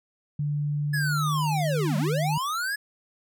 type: tone with pitch glide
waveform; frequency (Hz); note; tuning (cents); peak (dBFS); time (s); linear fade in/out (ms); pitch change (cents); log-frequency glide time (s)
sine; 146.83 to 151.92; D3 to D#3; 0 to -41; -24; 0.39-2.38; 5; +59; 0.99-1.35
type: linear two-way sweep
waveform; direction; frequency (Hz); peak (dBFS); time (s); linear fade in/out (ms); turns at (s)
square; down then up; 1719 to 180 to 1719; -27; 0.93-2.76; 10; 1.97
effects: none